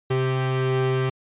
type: tone pair together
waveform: 45% pulse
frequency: 130.81 / 391.1 Hz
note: C3 / G4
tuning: 0 / -4 cents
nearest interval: octave + perfect fifth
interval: 1896 cents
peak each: -22 / -25 dBFS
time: 0.1-1.1 s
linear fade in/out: 10 ms
effects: resampled to 8000 Hz